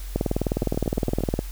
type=two click trains; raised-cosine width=2 ms; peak=-9 / -16 dBFS; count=25 / 6; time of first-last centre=0.16-1.391 / 0.63-1.207 s; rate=19.5 / 8.67 Hz; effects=added 45 Hz sine -31 dBFS peak until 1.51 s + white hiss -45 dBFS RMS until 1.51 s